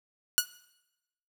5% pulse tone with exponential decay, 1459 Hz, F#6, 25 cents flat, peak -5 dBFS, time 0.38-0.46 s, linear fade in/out 0 ms, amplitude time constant 17 ms, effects noise-tail reverb RT60 0.9 s tail -19 dB re dry

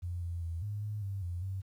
sine tone with pitch steps, 87.7 / 85.8 / 83.6 / 103.7 / 105.3 / 98.2 / 87.7 / 95.8 Hz, F2 / F2 / E2 / G#2 / G#2 / G2 / F2 / G2, +8 / -30 / +25 / -2 / +24 / +4 / +8 / -39 cents, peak -34 dBFS, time 0.02-1.62 s, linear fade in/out 20 ms, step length 200 ms, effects 11-bit

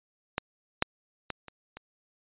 clicks, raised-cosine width 0.3 ms, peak -11 / -7 / -16 / -27 / -25 dBFS, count 5, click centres 0.381 / 0.824 / 1.303 / 1.483 / 1.77 s, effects resampled to 8000 Hz

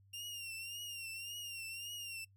sawtooth tone with vibrato, 2779 Hz, F7, 9 cents flat, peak -40 dBFS, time 0.13-2.25 s, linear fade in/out 10 ms, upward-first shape triangle, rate 1.8 Hz, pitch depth 82 cents each way, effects noise-tail reverb RT60 0.1 s tail -23 dB re dry + added 98 Hz sine -63 dBFS peak until 2.36 s

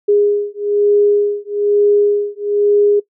sine beating tone pair, 410.6 / 411.7 Hz, G#4 / G#4, -20 / -15 cents, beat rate 1.1 Hz, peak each -14 dBFS, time 0.08-3 s, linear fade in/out 10 ms, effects noise-tail reverb RT60 0.1 s tail -19 dB re dry

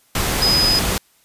sine tone in noise, 5010 Hz, D#8, 11 cents sharp, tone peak -14 dBFS, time 0.42-0.79 s, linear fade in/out 2 ms, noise pink, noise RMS -20 dBFS, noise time 0.15-0.98 s, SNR +3 dB, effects white hiss -57 dBFS RMS until 1.24 s + resampled to 32000 Hz

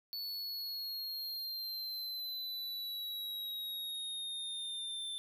square exponential sweep, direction down, 4451 to 3544 Hz, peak -39 dBFS, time 0.13-5.18 s, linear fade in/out 0 ms, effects none

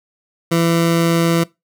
20% pulse tone, 167.4 Hz, E3, 27 cents sharp, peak -8 dBFS, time 0.51-1.44 s, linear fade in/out 10 ms, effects noise-tail reverb RT60 0.2 s tail -21 dB re dry

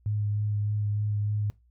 sine tone with vibrato, 104.4 Hz, G#2, 10 cents sharp, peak -25 dBFS, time 0.06-1.5 s, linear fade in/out 0 ms, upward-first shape sine, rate 3.3 Hz, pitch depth 15 cents each way, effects noise-tail reverb RT60 0.2 s tail -20 dB re dry + added 60 Hz sine -59 dBFS peak until 1.7 s

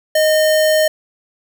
sine tone with sample-and-hold, 622.3 Hz, D#5, in tune, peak -10 dBFS, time 0.15-0.88 s, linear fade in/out 5 ms, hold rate 2450 Hz, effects none

